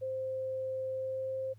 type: tone with pitch glide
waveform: sine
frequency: 523.3 to 526.9 Hz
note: C5 to C5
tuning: 0 to +12 cents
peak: -33 dBFS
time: 0.01-1.54 s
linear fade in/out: 20 ms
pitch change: +12 cents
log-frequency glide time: 0.91-1.37 s
effects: added 108 Hz sine -53 dBFS peak until 1.58 s + pink hiss -73 dBFS RMS until 1.58 s